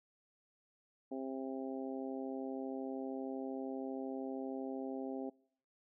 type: harmonic tone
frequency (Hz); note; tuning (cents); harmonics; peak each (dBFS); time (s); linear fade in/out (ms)
132.8; C3; +26; 2 / 3 / 4 / 5 / 6; -41 / -45 / -47 / -49 / -51; 1.11-5.3; 10
effects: noise-tail reverb RT60 0.7 s tail -26 dB re dry